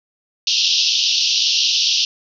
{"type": "band-pass noise", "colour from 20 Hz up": "white", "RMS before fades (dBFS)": -17, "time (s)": [0.47, 2.05], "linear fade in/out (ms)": 2, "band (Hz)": [2700, 5800], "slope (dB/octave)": 96, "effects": []}